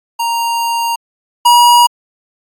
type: tone pair in turn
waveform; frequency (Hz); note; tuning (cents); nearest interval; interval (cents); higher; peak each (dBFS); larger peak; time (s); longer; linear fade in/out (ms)
square; 932.3 / 959.6; A#5 / A#5; 0 / +50; unison; 50; second; -14 / -5; second; 0.19-0.96 / 1.45-1.87; first; 10
effects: AAC 64 kbps